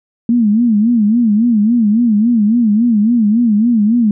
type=tone with vibrato; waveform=sine; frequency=223.2 Hz; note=A3; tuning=25 cents sharp; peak=-8 dBFS; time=0.29-4.11 s; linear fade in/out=2 ms; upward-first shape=sine; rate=3.6 Hz; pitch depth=150 cents each way; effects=none